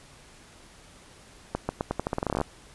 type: accelerating click train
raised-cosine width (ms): 1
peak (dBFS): -12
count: 17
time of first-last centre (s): 1.55-2.414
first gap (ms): 140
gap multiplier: 0.85
effects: pink hiss -52 dBFS RMS until 2.74 s + resampled to 24000 Hz